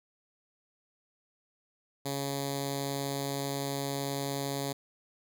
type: tone with notch filter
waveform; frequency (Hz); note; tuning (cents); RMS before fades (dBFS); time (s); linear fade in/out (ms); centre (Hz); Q
5% pulse; 139.3; C#3; +9; -34; 2.05-4.73; 10; 1400; 0.57
effects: none